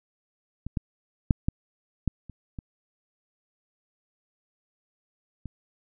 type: clicks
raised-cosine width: 5 ms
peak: -21 / -14 / -6 / -11 / -11 / -29 / -23 / -24 dBFS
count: 8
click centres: 0.666 / 0.772 / 1.308 / 1.485 / 2.077 / 2.297 / 2.588 / 5.457 s
effects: none